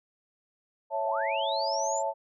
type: chord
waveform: sine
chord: A major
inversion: first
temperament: equal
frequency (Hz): 554.4 / 659.3 / 880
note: C#5 / E5 / A5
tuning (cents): 0 / 0 / 0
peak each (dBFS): -32 / -32 / -30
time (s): 0.9-2.14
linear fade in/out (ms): 50
type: linear sweep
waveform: sine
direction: up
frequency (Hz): 401.5 to 7459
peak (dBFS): -33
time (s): 1.04-2.03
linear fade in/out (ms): 50
effects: none